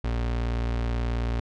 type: tone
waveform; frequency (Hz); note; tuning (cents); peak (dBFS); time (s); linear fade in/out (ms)
35% pulse; 58.6; A#1; +10; -23; 0.04-1.4; 5
effects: low-pass 4000 Hz 12 dB/octave